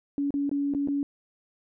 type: tone with dropouts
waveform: sine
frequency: 283.1 Hz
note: C#4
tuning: 37 cents sharp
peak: -24 dBFS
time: 0.18-1.03 s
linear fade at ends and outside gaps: 1 ms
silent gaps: 0.306-0.34 / 0.494-0.514 / 0.738-0.748 / 0.875-0.885 s
effects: none